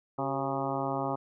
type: harmonic tone with a mistuned harmonic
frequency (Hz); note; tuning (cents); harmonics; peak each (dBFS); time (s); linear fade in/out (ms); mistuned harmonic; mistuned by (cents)
136.7; C#3; -24; 1 / 2 / 3 / 4 / 5 / 6 / 7 / 8 / 9; -38 / -36 / -38 / -37 / -36 / -36 / -39 / -40 / -40; 0.18-1.16; 10; 3; -75
effects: none